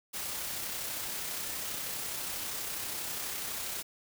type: noise with amplitude modulation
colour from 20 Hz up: white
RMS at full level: -36 dBFS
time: 0.13-3.83 s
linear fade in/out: 20 ms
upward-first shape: sine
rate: 32.3 Hz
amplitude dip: 25%
effects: none